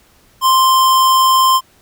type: tone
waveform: square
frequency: 1046.5 Hz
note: C6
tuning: in tune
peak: -9 dBFS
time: 0.41-1.61 s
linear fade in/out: 50 ms
effects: pink hiss -51 dBFS RMS until 1.81 s